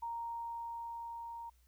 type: tone with level ramp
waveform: sine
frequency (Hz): 931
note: A#5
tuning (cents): -2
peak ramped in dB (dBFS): -37 to -43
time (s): 0.02-1.5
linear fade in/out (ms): 10
effects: added 60 Hz sine -65 dBFS peak until 1.67 s + white hiss -75 dBFS RMS until 1.67 s